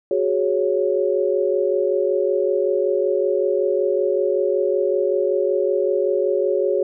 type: chord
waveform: sine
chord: F# suspended second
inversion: none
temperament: equal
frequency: 370 / 415.3 / 554.4 Hz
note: F#4 / G#4 / C#5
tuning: 0 / 0 / 0 cents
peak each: -21 dBFS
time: 0.11-6.83 s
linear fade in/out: 2 ms
effects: none